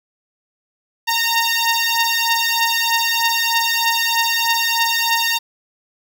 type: beating tone pair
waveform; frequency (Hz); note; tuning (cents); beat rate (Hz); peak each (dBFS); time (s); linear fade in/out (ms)
10% pulse; 920 / 923.2; A#5 / A#5; -23 / -17; 3.2; -10; 1.07-5.39; 20
effects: none